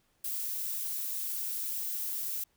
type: noise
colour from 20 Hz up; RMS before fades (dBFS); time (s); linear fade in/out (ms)
violet; -35; 0.24-2.44; 5
effects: pink hiss -72 dBFS RMS until 2.56 s